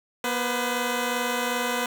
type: tone pair together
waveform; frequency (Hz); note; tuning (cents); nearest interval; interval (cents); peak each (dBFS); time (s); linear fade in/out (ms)
10% pulse; 241.2 / 505; B3 / B4; -41 / +39; octave + minor second; 1280; -19; 0.24-1.86; 2
effects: none